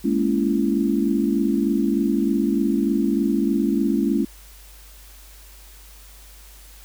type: chord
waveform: sine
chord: A# half-diminished seventh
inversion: third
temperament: just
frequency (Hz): 209.8 / 233.1 / 279.7 / 335.6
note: G#3 / A#3 / C#4 / E4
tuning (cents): +18 / 0 / +16 / +31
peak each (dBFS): -22 / -25 / -22 / -24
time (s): 0.04-4.25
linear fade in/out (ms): 10
effects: added 50 Hz sine -44 dBFS peak until 6.84 s + white hiss -48 dBFS RMS until 6.84 s